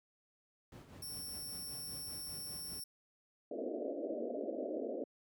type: noise with tremolo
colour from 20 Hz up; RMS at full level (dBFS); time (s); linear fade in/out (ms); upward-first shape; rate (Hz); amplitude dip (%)
brown; -46; 0.72-2.8; 2; triangle; 5.1; 60
type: tone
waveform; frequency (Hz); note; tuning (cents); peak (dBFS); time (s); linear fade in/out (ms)
5% pulse; 5450; F8; -43; -37; 1.02-2.84; 5
type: band-pass noise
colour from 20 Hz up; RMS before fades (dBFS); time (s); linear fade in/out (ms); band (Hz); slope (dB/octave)
white; -40; 3.51-5.04; 5; 230 to 650; 96
effects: high-pass 100 Hz 12 dB/octave